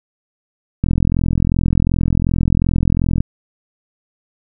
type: click train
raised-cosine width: 5 ms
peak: -3 dBFS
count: 102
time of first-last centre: 0.84-3.205 s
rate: 42.7 Hz
effects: none